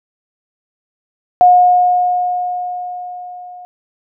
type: tone with level ramp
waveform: sine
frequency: 720 Hz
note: F#5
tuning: 47 cents flat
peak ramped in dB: -3 to -31 dBFS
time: 1.41-3.65 s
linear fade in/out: 0 ms
effects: none